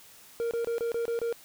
triangle tone bursts, 466.2 Hz, A#4, in tune, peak -25 dBFS, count 7, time 0.4-1.326 s, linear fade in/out 0 ms, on 110 ms, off 26 ms, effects white hiss -53 dBFS RMS until 1.44 s

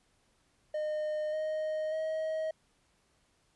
triangle tone with pitch steps, 611 / 621.7 / 632.5 Hz, D#5 / D#5 / D#5, -32 / -2 / +28 cents, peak -29 dBFS, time 0.74-2.51 s, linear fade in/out 5 ms, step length 590 ms, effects pink hiss -71 dBFS RMS until 3.55 s + resampled to 24000 Hz

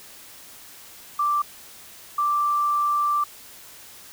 sine tone bursts at uneven times, 1174.7 Hz, D6, in tune, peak -19 dBFS, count 2, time 1.19-1.42 / 2.18-3.24 s, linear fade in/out 5 ms, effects white hiss -45 dBFS RMS until 4.12 s

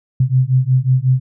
sine beating tone pair, 126.6 / 132.1 Hz, B2 / C3, +43 / +17 cents, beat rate 5.5 Hz, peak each -14 dBFS, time 0.2-1.2 s, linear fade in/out 5 ms, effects none

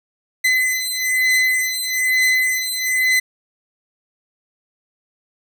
40% pulse beating tone pair, 2027 / 2028.1 Hz, B6 / B6, +45 / +45 cents, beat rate 1.1 Hz, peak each -18 dBFS, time 0.44-3.2 s, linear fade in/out 10 ms, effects none

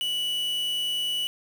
triangle tone with quantisation, 2950 Hz, F#7, 6 cents flat, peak -24 dBFS, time 0.01-1.27 s, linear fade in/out 0 ms, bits 6, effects none

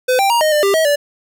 square tone with pitch steps, 507 / 787 / 942 / 619 / 598 / 396.3 / 640 / 580 Hz, B4 / G5 / A#5 / D#5 / D5 / G4 / D#5 / D5, +45 / +7 / +18 / -9 / +31 / +19 / +49 / -22 cents, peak -12 dBFS, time 0.08-0.96 s, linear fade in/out 10 ms, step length 110 ms, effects none

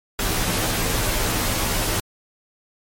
pink noise with comb filter, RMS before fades -22 dBFS, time 0.19-2 s, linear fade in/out 2 ms, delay 14 ms, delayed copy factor -0.8, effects MP3 64 kbps

